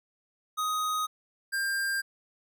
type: tone pair in turn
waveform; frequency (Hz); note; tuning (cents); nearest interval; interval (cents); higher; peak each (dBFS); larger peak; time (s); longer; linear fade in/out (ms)
square; 1252 / 1594.8; D#6 / G6; +10 / +29; major third; 419; second; -28; neither; 0.57-1.07 / 1.52-2.02; neither; 20
effects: none